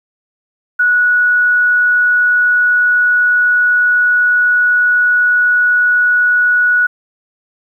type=tone; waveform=sine; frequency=1466 Hz; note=F#6; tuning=16 cents flat; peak=-8 dBFS; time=0.79-6.87 s; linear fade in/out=10 ms; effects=8-bit